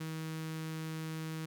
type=tone with notch filter; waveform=sawtooth; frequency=159.2 Hz; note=D#3; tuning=40 cents sharp; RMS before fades=-40 dBFS; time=0-1.46 s; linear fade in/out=10 ms; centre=690 Hz; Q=1.4; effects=none